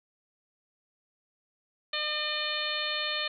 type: harmonic tone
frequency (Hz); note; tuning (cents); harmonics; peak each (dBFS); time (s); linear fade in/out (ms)
604; D5; +48; 1 / 2 / 3 / 4 / 5 / 6 / 7; -39 / -39 / -36 / -37 / -36 / -35 / -36; 1.93-3.28; 5
effects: none